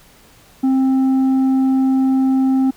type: tone with tanh clipping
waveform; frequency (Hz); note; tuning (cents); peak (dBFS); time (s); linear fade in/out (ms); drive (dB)
sine; 264.2; C4; +17; -13; 0.63-2.71; 10; 5
effects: pink hiss -48 dBFS RMS until 2.76 s